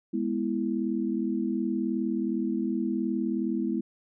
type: chord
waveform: sine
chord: E major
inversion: first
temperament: equal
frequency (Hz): 207.7 / 246.9 / 329.6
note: G#3 / B3 / E4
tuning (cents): 0 / 0 / 0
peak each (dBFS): -30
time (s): 0.13-3.81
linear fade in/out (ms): 10
effects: none